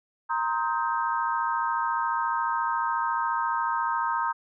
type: chord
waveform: sine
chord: C minor seventh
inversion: third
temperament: equal with one note detuned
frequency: 932.3 / 1046.5 / 1263.3 / 1568 Hz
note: Bb5 / C6 / Eb6 / G6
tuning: 0 / 0 / +26 / 0 cents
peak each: -27 / -31 / -30 / -33 dBFS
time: 0.29-4.33 s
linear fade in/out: 20 ms
effects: none